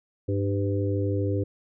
harmonic tone with a mistuned harmonic, 100.2 Hz, G2, 38 cents sharp, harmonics 1 / 3 / 4 / 5, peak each -25 / -30 / -31 / -32 dBFS, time 0.28-1.44 s, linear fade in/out 10 ms, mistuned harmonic 4, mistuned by -32 cents, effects none

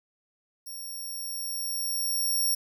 5% pulse tone with level ramp, 5560 Hz, F8, 9 cents flat, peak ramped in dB -32 to -17 dBFS, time 0.66-2.55 s, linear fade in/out 10 ms, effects none

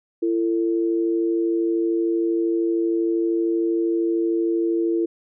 sine tone pair together, 337.3 / 450.2 Hz, E4 / A4, +40 / +40 cents, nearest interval perfect fourth, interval 500 cents, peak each -19 / -26 dBFS, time 0.22-5.06 s, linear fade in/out 10 ms, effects none

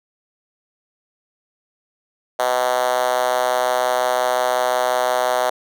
5% pulse tone with high-pass filter, 125.7 Hz, B2, 31 cents sharp, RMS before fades -19 dBFS, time 2.39-5.5 s, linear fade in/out 5 ms, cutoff 620 Hz, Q 3.3, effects none

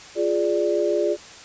sine chord, D diminished, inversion first, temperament equal, 349.2 / 415.3 / 587.3 Hz, F4 / Ab4 / D5, 0 / 0 / 0 cents, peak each -23 dBFS, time 0.15-1.17 s, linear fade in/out 50 ms, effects white hiss -42 dBFS RMS until 1.44 s + resampled to 16000 Hz

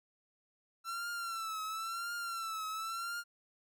45% pulse tone with vibrato, 1344 Hz, E6, 33 cents sharp, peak -37 dBFS, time 0.84-3.24 s, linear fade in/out 50 ms, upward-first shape triangle, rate 0.96 Hz, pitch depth 88 cents each way, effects none

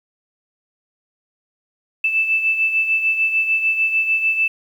sine beating tone pair, 2637 / 2643.7 Hz, E7 / E7, 0 / +4 cents, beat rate 6.7 Hz, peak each -16 / -24 dBFS, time 2.04-4.48 s, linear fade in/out 5 ms, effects 8-bit

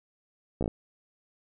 slowing click train, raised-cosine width 2 ms, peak -16 dBFS, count 5, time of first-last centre 0.61-0.679 s, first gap 15 ms, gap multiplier 1.09, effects none

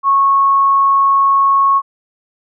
sine tone, 1100 Hz, C#6, 14 cents flat, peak -8 dBFS, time 0.03-1.82 s, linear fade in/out 50 ms, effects none

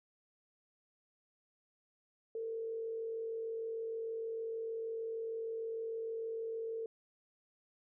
sine tone with frequency modulation, 452.1 Hz, A4, 47 cents sharp, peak -37 dBFS, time 2.35-6.86 s, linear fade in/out 2 ms, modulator 46.5 Hz, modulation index 0.31, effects none

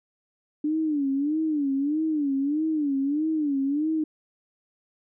sine tone with vibrato, 293.7 Hz, D4, in tune, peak -22 dBFS, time 0.64-4.04 s, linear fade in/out 5 ms, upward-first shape sine, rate 1.6 Hz, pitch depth 140 cents each way, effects none

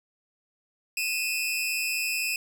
sawtooth tone pair together, 2489 / 2649 Hz, D#7 / E7, 0 / +8 cents, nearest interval minor second, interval 108 cents, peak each -26 dBFS, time 0.97-2.36 s, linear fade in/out 2 ms, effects none

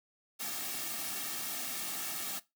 white noise with comb filter, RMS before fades -38 dBFS, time 0.39-2.4 s, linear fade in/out 20 ms, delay 2 ms, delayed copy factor -0.65, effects noise-tail reverb RT60 0.2 s tail -18 dB re dry + high-pass 150 Hz 12 dB/octave

